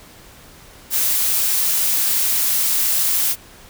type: noise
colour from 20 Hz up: blue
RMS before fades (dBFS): -18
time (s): 0.9-3.36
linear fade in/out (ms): 50
effects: pink hiss -44 dBFS RMS until 3.69 s